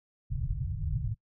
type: low-pass noise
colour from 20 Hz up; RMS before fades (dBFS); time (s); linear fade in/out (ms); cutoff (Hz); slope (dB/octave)
white; -32; 0.3-1.15; 20; 150; 96
effects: noise-tail reverb RT60 0.1 s tail -23 dB re dry